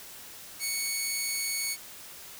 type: tone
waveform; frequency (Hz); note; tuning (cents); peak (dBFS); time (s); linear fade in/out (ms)
10% pulse; 2221; C#7; +3; -20; 0.59-1.77; 50
effects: white hiss -46 dBFS RMS until 2.39 s